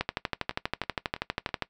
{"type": "two click trains", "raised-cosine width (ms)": 0.3, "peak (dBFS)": [-11, -22], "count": [21, 4], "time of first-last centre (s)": [[0.01, 1.623], [0.51, 1.49]], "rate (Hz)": [12.4, 3.06], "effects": ["noise-tail reverb RT60 0.1 s tail -19 dB re dry"]}